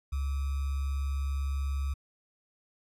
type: tone with sample-and-hold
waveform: sine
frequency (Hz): 69.3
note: C#2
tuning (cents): 0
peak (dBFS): -28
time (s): 0.12-1.94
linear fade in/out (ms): 10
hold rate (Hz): 1225
effects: resampled to 32000 Hz